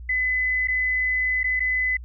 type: tone with dropouts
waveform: sine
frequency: 2014 Hz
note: B6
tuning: 33 cents sharp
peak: -20 dBFS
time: 0.09-1.97 s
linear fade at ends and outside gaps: 5 ms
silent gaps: 0.674-0.683 / 1.432-1.441 / 1.596-1.603 s
effects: added 60 Hz sine -35 dBFS peak until 2.04 s